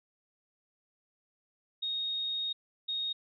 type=tone bursts at uneven times; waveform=sine; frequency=3729 Hz; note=A#7; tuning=in tune; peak=-31 dBFS; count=2; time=1.82-2.53 / 2.88-3.13 s; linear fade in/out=10 ms; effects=none